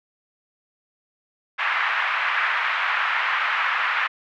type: band-pass noise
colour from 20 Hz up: pink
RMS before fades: -23 dBFS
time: 1.58-4.08 s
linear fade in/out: 20 ms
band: 1100 to 2400 Hz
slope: 24 dB/octave
effects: none